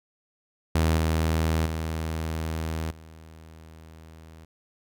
sawtooth tone with level steps, 80.2 Hz, E2, 47 cents flat, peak -16 / -18 / -24 / -41 dBFS, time 0.75-4.45 s, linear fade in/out 5 ms, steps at 0.97 / 1.66 / 2.91 s, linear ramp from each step 2 ms, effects none

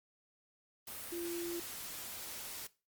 sine tone in noise, 343.4 Hz, F4, 29 cents flat, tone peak -38 dBFS, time 1.12-1.6 s, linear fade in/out 5 ms, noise white, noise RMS -45 dBFS, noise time 0.87-2.67 s, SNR +4 dB, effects noise-tail reverb RT60 0.3 s tail -19 dB re dry + Opus 32 kbps

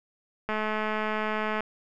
click train, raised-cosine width 0.5 ms, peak -15 dBFS, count 241, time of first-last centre 0.49-1.606 s, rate 215 Hz, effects none

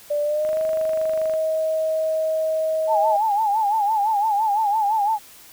sine tone with pitch glide, 588 to 633.9 Hz, D5 to D#5, +2 to +32 cents, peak -19 dBFS, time 0.1-3.17 s, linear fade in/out 10 ms, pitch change +130 cents, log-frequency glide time 0.23-0.6 s
click train, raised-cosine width 0.5 ms, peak -23 dBFS, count 23, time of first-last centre 0.45-1.337 s, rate 24.8 Hz
sine tone with vibrato, 846 Hz, G#5, 32 cents sharp, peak -17 dBFS, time 2.87-5.19 s, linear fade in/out 50 ms, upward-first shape sine, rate 5.9 Hz, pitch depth 100 cents each way
effects white hiss -46 dBFS RMS until 5.52 s

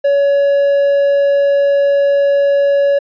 triangle tone, 563 Hz, C#5, 27 cents sharp, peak -7 dBFS, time 0.04-2.99 s, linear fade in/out 10 ms, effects resampled to 11025 Hz

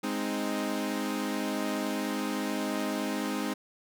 sawtooth chord, Ab major, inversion none, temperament equal, 207.7 / 261.6 / 311.1 Hz, Ab3 / C4 / Eb4, 0 / 0 / 0 cents, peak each -30 dBFS, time 0.03-3.54 s, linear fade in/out 10 ms, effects none

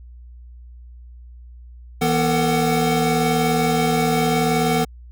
square tone cluster, 162.8 / 242.1 / 449.3 / 747 Hz, E3 / B3 / A4 / F#5, -21 / -34 / +36 / +16 cents, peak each -23 dBFS, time 2.01-4.85 s, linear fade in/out 10 ms, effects added 60 Hz sine -38 dBFS peak until 5.11 s

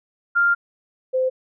sine tone pair in turn, 1396.9 / 516.5 Hz, F6 / C5, 0 / -22 cents, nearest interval octave + perfect fourth, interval 1722 cents, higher first, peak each -14 / -17 dBFS, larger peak first, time 0.35-0.55 / 1.13-1.3 s, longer first, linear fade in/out 20 ms, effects none

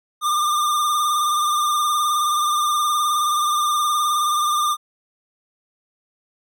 square tone with vibrato, 1200 Hz, D6, 37 cents sharp, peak -18 dBFS, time 0.21-4.77 s, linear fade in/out 50 ms, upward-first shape sine, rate 19 Hz, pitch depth 38 cents each way, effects none

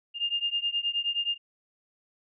sine beating tone pair, 2812 / 2821.5 Hz, F7 / F7, +11 / +17 cents, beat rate 9.5 Hz, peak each -29 / -30 dBFS, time 0.14-1.38 s, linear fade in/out 50 ms, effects none

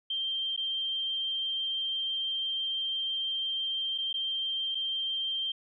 sine tone with dropouts, 3157 Hz, G7, 12 cents sharp, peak -29 dBFS, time 0.1-5.52 s, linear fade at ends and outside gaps 5 ms, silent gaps 0.564-0.575 / 3.979-3.983 / 4.129-4.14 / 4.748-4.752 s, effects none

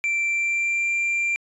triangle tone with pitch glide, 2348 to 2371 Hz, D7 to D7, -1 to +16 cents, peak -19 dBFS, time 0.04-1.36 s, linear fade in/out 0 ms, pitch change +17 cents, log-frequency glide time 0.26-0.92 s, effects resampled to 24000 Hz

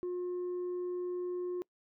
sine tone with tanh clipping, 358 Hz, F4, 43 cents sharp, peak -34 dBFS, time 0.03-1.62 s, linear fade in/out 0 ms, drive 1 dB, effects noise-tail reverb RT60 0.1 s tail -24 dB re dry

